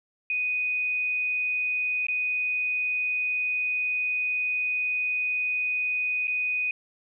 sine tone with dropouts, 2489 Hz, D#7, in tune, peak -24 dBFS, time 0.3-6.71 s, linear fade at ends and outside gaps 2 ms, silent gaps 2.068-2.084 / 6.272-6.279 s, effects none

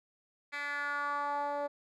10% pulse tone with band-pass filter sweep, 288.2 Hz, D4, 33 cents flat, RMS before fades -35 dBFS, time 0.52-1.68 s, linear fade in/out 20 ms, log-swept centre 2300 to 610 Hz, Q 3.1, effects none

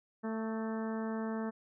harmonic tone with a mistuned harmonic, 222 Hz, A3, 16 cents sharp, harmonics 1 / 2 / 3 / 4 / 5 / 6 / 7 / 8, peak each -35 / -41 / -45 / -47 / -49 / -51 / -52 / -53 dBFS, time 0.23-1.51 s, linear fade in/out 20 ms, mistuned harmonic 6, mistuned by -29 cents, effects none

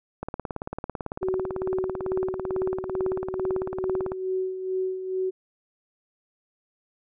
click train, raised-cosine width 1 ms, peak -17 dBFS, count 71, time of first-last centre 0.23-4.119 s, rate 18 Hz
sine tone with tremolo, 374.5 Hz, F#4, 21 cents sharp, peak -23 dBFS, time 1.21-5.31 s, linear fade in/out 20 ms, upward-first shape sine, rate 2.3 Hz, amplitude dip 60%
effects none

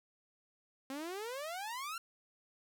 sawtooth exponential sweep, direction up, 261.5 to 1403 Hz, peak -36 dBFS, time 0.9-1.98 s, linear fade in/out 2 ms, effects none

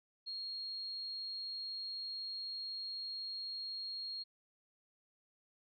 sine tone, 4266 Hz, C8, 33 cents sharp, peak -40 dBFS, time 0.26-4.24 s, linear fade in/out 20 ms, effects none

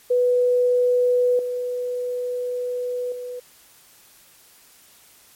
sine tone with level steps, 493.9 Hz, B4, in tune, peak -15 / -23 / -29 dBFS, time 0.1-3.4 s, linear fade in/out 10 ms, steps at 1.39 / 3.12 s, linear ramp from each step 2 ms, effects white hiss -52 dBFS RMS until 5.35 s + MP3 64 kbps

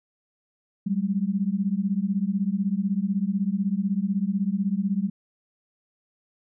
sine beating tone pair, 189 / 205 Hz, F#3 / G#3, +37 / -22 cents, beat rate 16 Hz, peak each -25 dBFS, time 0.86-5.1 s, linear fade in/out 10 ms, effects none

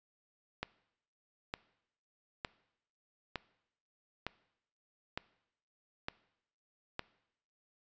click train, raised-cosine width 0.3 ms, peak -20 dBFS, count 8, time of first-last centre 0.63-6.994 s, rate 1.1 Hz, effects noise-tail reverb RT60 0.8 s tail -20 dB re dry + resampled to 16000 Hz

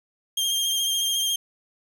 sawtooth tone with vibrato, 3200 Hz, G7, 35 cents sharp, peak -19 dBFS, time 0.37-1.36 s, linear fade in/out 5 ms, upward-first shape sine, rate 14 Hz, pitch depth 25 cents each way, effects none

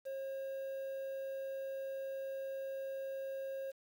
triangle tone with quantisation, 539 Hz, C#5, 49 cents flat, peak -37 dBFS, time 0.05-3.72 s, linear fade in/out 20 ms, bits 10, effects none

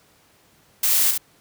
blue noise with echo, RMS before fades -19 dBFS, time 0.83-1.11 s, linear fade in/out 5 ms, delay 69 ms, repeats 1, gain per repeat -5 dB, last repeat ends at 1.179 s, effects pink hiss -57 dBFS RMS until 1.4 s + high-pass 80 Hz 12 dB/octave

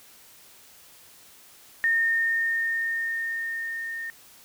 sine tone with level ramp, 1829 Hz, A#6, 33 cents flat, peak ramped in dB -19 to -31 dBFS, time 1.84-4.1 s, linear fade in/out 0 ms, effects white hiss -52 dBFS RMS until 4.44 s

